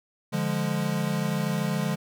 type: chord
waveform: square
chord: D diminished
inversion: none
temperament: equal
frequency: 146.83 / 174.61 / 207.7 Hz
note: D3 / F3 / Ab3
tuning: 0 / 0 / 0 cents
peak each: -30 dBFS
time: 0.32-1.96 s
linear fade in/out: 20 ms
effects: none